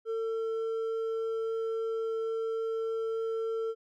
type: tone with hard clipping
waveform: sine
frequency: 449.7 Hz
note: A4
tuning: 38 cents sharp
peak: -31 dBFS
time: 0.05-3.75 s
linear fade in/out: 50 ms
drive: 4 dB
effects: none